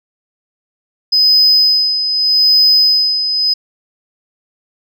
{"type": "tone with tremolo", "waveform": "sine", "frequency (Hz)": 5030, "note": "D#8", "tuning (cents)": 18, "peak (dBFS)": -4, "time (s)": [1.12, 3.54], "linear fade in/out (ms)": 10, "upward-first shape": "sine", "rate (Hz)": 0.82, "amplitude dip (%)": 65, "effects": ["tanh soft clip ceiling -4 dBFS"]}